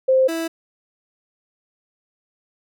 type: tone pair in turn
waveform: sine / 30% pulse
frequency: 523.3 / 328.5 Hz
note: C5 / E4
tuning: 0 / -6 cents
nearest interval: minor sixth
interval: 806 cents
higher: first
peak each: -12 / -20 dBFS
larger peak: first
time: 0.08-0.28 / 0.28-0.48 s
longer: neither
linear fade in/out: 10 ms
effects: none